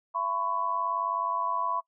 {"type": "tone cluster", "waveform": "sine", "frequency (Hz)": [677, 1006, 1105], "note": ["E5", "B5", "C#6"], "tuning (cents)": [46, 32, -6], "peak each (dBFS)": [-37, -29, -31], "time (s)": [0.14, 1.81], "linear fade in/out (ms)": 20, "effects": ["noise-tail reverb RT60 0.1 s tail -23 dB re dry"]}